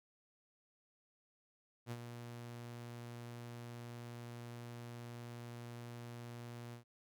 sawtooth tone with ADSR envelope, 119.2 Hz, A#2, 39 cents sharp, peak -36 dBFS, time 1.86-6.84 s, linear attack 53 ms, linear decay 49 ms, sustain -7 dB, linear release 110 ms, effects none

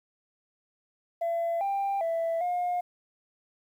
sine tone with pitch steps, 675 / 792 / 663 / 713 Hz, E5 / G5 / E5 / F5, +41 / +18 / +10 / +36 cents, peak -24 dBFS, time 1.21-2.81 s, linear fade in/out 10 ms, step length 400 ms, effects tanh soft clip ceiling -24 dBFS + 10-bit

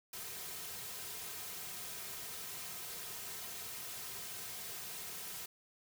white noise with comb filter, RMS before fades -45 dBFS, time 0.13-5.46 s, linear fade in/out 5 ms, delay 3.5 ms, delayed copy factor -0.6, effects none

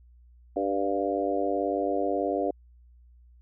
harmonic tone with a mistuned harmonic, 98.3 Hz, G2, 5 cents sharp, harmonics 3 / 4 / 5 / 6 / 7, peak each -31 / -31 / -31 / -31 / -31 dBFS, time 0.56-2.51 s, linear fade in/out 5 ms, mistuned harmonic 7, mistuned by +21 cents, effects added 60 Hz sine -52 dBFS peak until 3.41 s

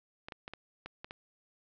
clicks, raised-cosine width 0.3 ms, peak -26 dBFS, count 7, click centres 0.285 / 0.322 / 0.479 / 0.536 / 0.86 / 1.045 / 1.109 s, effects low-pass 5000 Hz 12 dB/octave

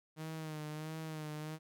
sawtooth tone with vibrato, 155.56 Hz, D#3, in tune, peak -37 dBFS, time 0.16-1.59 s, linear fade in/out 50 ms, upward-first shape sine, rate 1.5 Hz, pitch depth 44 cents each way, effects none

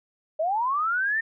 sine linear sweep, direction up, 601 to 1836 Hz, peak -22 dBFS, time 0.39-1.21 s, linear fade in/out 10 ms, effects none

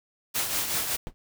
white noise with tremolo, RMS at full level -26 dBFS, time 0.34-0.97 s, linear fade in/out 20 ms, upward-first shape triangle, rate 5.3 Hz, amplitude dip 55%
brown noise with exponential decay, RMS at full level -28 dBFS, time 1.07-1.14 s, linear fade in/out 0 ms, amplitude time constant 15 ms
effects none

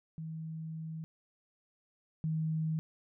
sine tone pair in turn, 160 / 158.44 Hz, D#3 / D#3, +49 / +32 cents, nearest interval unison, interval 17 cents, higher first, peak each -38 / -30 dBFS, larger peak second, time 0.18-1.04 / 2.24-2.79 s, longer first, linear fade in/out 0 ms, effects none

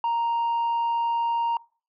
sine tone, 932.3 Hz, A#5, in tune, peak -19 dBFS, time 0.04-1.57 s, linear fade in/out 2 ms, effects noise-tail reverb RT60 0.4 s tail -25 dB re dry + tanh soft clip ceiling -21 dBFS

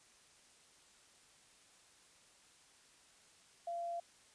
sine tone, 686 Hz, F5, 31 cents flat, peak -38 dBFS, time 3.67-4 s, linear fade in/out 5 ms, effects white hiss -65 dBFS RMS until 4.34 s + resampled to 22050 Hz

